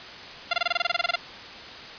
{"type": "tone bursts", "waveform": "10% pulse", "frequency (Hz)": 693, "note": "F5", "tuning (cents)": -14, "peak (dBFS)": -12, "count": 14, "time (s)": [0.51, 1.158], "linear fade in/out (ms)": 5, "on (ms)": 24, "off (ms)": 24, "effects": ["white hiss -40 dBFS RMS until 1.98 s", "resampled to 11025 Hz"]}